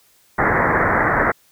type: low-pass noise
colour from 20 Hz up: white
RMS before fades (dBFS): -17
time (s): 0.38-1.32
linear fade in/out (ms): 10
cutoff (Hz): 2000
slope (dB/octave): 96
effects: white hiss -56 dBFS RMS until 1.51 s